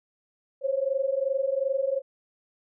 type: tone pair together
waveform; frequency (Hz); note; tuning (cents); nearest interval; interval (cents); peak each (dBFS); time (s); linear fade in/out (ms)
sine; 527 / 549.7; C5 / C#5; +12 / -15; minor second; 73; -27 / -26; 0.61-2.02; 50
effects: none